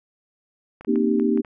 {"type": "clicks", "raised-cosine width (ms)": 0.5, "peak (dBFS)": -25, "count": 6, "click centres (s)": [0.81, 0.848, 0.958, 1.198, 1.375, 1.448]}
{"type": "chord", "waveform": "sine", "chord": "C minor seventh", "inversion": "third", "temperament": "equal with one note detuned", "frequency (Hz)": [233.1, 261.6, 306.5, 392], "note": ["Bb3", "C4", "Eb4", "G4"], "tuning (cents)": [0, 0, -26, 0], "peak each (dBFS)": [-21, -25, -23, -23], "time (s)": [0.87, 1.42], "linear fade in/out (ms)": 20}
{"effects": []}